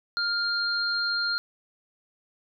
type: tone pair together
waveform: sine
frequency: 1406 / 4202 Hz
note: F6 / C8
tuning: +11 / +7 cents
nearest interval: octave + perfect fifth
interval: 1896 cents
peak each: -27 dBFS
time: 0.17-1.38 s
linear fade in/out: 0 ms
effects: none